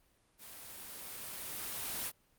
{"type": "noise with level ramp", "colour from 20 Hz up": "white", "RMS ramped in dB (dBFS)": [-51, -37], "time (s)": [0.38, 2.12], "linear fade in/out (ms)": 50, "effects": ["pink hiss -71 dBFS RMS until 2.38 s", "Opus 32 kbps"]}